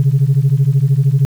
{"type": "beating tone pair", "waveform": "sine", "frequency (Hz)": [130.81, 143.81], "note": ["C3", "D3"], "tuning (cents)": [0, -36], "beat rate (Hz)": 13, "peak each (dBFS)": -11, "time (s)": [0, 1.25], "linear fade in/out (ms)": 0, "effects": ["tanh soft clip ceiling -5 dBFS", "7-bit"]}